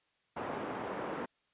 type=band-pass noise; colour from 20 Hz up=pink; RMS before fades=-39 dBFS; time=0.36-1.26 s; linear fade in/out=10 ms; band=270 to 1200 Hz; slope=12 dB/octave; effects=white hiss -75 dBFS RMS until 1.53 s + resampled to 8000 Hz